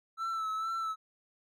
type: tone with vibrato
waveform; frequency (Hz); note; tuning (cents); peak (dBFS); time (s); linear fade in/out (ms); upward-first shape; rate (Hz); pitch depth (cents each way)
triangle; 1318.5; E6; 0; -30; 0.17-0.96; 50; sine; 2.2; 35
effects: none